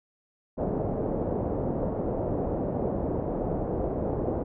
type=low-pass noise; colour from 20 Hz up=white; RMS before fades=-29 dBFS; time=0.57-4.44 s; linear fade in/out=20 ms; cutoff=610 Hz; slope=24 dB/octave; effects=none